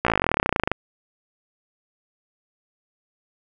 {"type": "slowing click train", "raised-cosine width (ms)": 0.5, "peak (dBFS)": -4, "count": 26, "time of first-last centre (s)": [0.05, 0.716], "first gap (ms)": 16, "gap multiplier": 1.04, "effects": []}